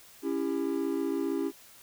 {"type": "chord", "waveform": "triangle", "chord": "C# diminished", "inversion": "none", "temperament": "just", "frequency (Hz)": [277.2, 332.6, 399.1], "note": ["C#4", "E4", "G4"], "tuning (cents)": [0, 16, 31], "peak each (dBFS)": [-30, -30, -31], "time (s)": [0.22, 1.52], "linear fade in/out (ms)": 50, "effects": ["white hiss -54 dBFS RMS until 1.82 s"]}